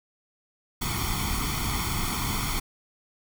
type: noise with comb filter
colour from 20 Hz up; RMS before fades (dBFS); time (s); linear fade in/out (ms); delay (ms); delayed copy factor
pink; -28; 0.81-2.6; 10; 0.9; +0.9
effects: none